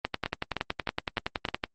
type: two click trains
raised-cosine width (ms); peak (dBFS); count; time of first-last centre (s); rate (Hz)
0.3; -11 / -12; 18 / 5; 0.05-1.639 / 0.26-1.487; 10.7 / 3.26
effects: Opus 24 kbps